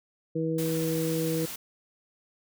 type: harmonic tone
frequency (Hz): 161.4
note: E3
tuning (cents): -36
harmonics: 1 / 2 / 3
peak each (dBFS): -30 / -30 / -30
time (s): 0.35-1.46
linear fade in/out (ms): 10
type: noise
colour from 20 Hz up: white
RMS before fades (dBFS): -38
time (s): 0.58-1.56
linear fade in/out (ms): 5
effects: none